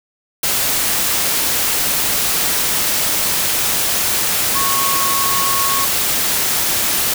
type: tone in noise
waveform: sine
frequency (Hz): 1100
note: C#6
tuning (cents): -14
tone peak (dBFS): -19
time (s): 4.55-5.85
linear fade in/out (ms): 5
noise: white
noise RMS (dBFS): -17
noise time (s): 0.43-7.14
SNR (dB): -5
effects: none